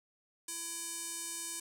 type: tone with band-pass filter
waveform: square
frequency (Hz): 334.8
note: E4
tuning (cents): +27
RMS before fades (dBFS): -41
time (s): 0.48-1.6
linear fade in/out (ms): 5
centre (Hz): 8700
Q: 2.3
effects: none